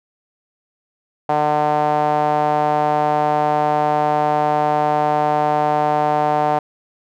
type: tone with band-pass filter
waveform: sawtooth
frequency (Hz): 150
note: D3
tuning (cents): +37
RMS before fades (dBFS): -17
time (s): 1.29-6.59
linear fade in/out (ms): 5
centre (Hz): 770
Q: 3.9
effects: none